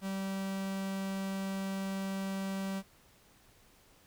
45% pulse tone, 193.6 Hz, G3, 21 cents flat, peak -34 dBFS, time 0.01-2.83 s, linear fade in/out 50 ms, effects pink hiss -63 dBFS RMS until 4.06 s

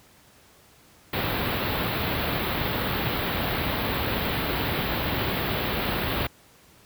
pink band-stop noise, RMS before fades -26 dBFS, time 1.13-6.27 s, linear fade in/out 5 ms, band 4200 to 13000 Hz, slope 48 dB/octave, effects pink hiss -55 dBFS RMS until 6.85 s + high-pass 60 Hz 12 dB/octave

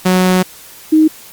sawtooth / sine tone pair in turn, 184.1 / 312.7 Hz, F#3 / D#4, -8 / +9 cents, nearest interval major sixth, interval 917 cents, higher second, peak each -5 dBFS, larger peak neither, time 0.05-0.43 / 0.92-1.08 s, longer first, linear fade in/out 10 ms, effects white hiss -37 dBFS RMS until 1.32 s + Opus 48 kbps

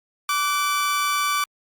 sawtooth tone pair together, 1163.2 / 1500 Hz, D6 / F#6, -17 / +23 cents, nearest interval major third, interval 440 cents, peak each -17 / -26 dBFS, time 0.29-1.44 s, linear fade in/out 2 ms, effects Opus 48 kbps

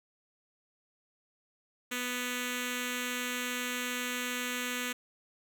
5% pulse tone with notch filter, 247.5 Hz, B3, 4 cents sharp, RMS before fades -35 dBFS, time 1.91-4.93 s, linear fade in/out 10 ms, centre 780 Hz, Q 0.78, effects none

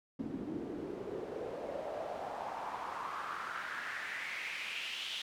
pink noise with band-pass filter sweep, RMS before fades -41 dBFS, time 0.19-5.22 s, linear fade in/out 5 ms, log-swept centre 250 to 3300 Hz, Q 4, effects none

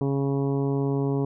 harmonic tone, 138.5 Hz, C#3, 1 cent flat, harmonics 1 / 2 / 3 / 4 / 5 / 6 / 7 / 8, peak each -25 / -27 / -28 / -41 / -40 / -43 / -41 / -47 dBFS, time 0.01-1.25 s, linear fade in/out 2 ms, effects none

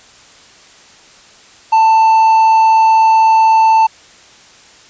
triangle tone, 888 Hz, A5, 16 cents sharp, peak -4 dBFS, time 1.72-3.87 s, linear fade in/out 10 ms, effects white hiss -42 dBFS RMS until 4.89 s + resampled to 16000 Hz

